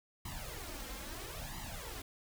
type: noise with flanger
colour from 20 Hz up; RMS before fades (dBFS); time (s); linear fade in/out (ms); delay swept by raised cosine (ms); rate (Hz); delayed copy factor
pink; -44; 0.25-2.02; 5; 1 to 3.8; 0.75; +0.85
effects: none